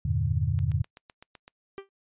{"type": "chord", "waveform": "sine", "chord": "E half-diminished seventh", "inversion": "none", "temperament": "equal", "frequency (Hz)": [82.41, 98, 116.54, 146.83], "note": ["E2", "G2", "Bb2", "D3"], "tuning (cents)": [0, 0, 0, 0], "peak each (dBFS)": -29, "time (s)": [0.05, 0.82], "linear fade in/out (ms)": 5}
{"type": "click train", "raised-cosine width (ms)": 0.2, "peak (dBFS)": -28, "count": 8, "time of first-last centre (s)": [0.59, 1.479], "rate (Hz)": 7.87}
{"type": "tone with exponential decay", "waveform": "45% pulse", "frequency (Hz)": 392, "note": "G4", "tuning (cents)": 0, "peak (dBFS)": -32, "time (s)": [1.78, 1.89], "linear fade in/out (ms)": 0, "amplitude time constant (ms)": 22}
{"effects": ["noise-tail reverb RT60 0.1 s tail -26 dB re dry", "resampled to 8000 Hz"]}